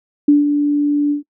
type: tone with ADSR envelope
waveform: sine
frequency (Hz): 291.3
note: D4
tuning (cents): -14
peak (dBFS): -5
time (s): 0.28-1.23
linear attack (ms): 6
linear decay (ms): 160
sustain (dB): -7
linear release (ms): 120
effects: noise-tail reverb RT60 0.1 s tail -23 dB re dry